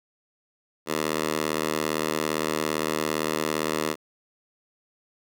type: tone with high-pass filter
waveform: 10% pulse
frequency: 77.6 Hz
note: D#2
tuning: 4 cents flat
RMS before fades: -27 dBFS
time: 0.86-3.96 s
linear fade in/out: 50 ms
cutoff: 350 Hz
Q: 0.68
effects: none